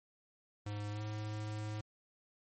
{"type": "tone with pitch glide", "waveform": "square", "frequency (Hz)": [103.83, 106.63], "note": ["G#2", "G#2"], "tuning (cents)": [0, 46], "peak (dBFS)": -39, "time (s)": [0.66, 1.81], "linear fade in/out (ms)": 5, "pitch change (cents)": 46, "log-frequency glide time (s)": [0.91, 1.02], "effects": ["MP3 32 kbps"]}